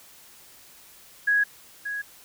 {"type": "tone with echo", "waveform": "sine", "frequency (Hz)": 1661.2, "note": "G#6", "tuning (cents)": 0, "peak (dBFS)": -18, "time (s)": [1.27, 1.44], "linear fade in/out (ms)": 10, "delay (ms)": 580, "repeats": 1, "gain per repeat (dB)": -10, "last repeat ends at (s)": 2.02, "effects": ["white hiss -51 dBFS RMS until 2.24 s"]}